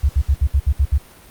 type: tone bursts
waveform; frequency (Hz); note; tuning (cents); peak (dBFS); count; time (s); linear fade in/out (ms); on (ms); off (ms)
sine; 69.4; C#2; +3; -11; 8; 0.03-0.981; 10; 62; 65
effects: pink hiss -45 dBFS RMS until 1.3 s + Opus 48 kbps